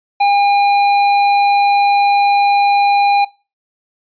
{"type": "tone with tanh clipping", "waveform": "sine", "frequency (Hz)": 808, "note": "G#5", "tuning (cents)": -48, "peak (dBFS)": -11, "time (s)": [0.2, 3.25], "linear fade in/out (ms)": 10, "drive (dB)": 14, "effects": ["noise-tail reverb RT60 0.3 s tail -22 dB re dry", "resampled to 11025 Hz"]}